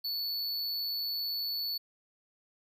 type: tone with amplitude modulation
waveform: square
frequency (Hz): 4445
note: C#8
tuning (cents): +4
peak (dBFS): -31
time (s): 0.04-1.78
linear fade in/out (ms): 10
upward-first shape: sine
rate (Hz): 158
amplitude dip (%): 30
effects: none